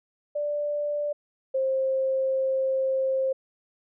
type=tone pair in turn; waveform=sine; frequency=587.3 / 529.9 Hz; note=D5 / C5; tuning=0 / +22 cents; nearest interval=major second; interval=178 cents; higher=first; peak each=-25 / -22 dBFS; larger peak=second; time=0.35-1.13 / 1.54-3.33 s; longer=second; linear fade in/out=10 ms; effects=none